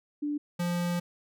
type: tone pair in turn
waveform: sine / square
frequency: 293.7 / 174.64 Hz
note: D4 / F3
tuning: 0 / 0 cents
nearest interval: major sixth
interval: 900 cents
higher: first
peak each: -28 dBFS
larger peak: neither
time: 0.22-0.38 / 0.59-1 s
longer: second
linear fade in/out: 10 ms
effects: none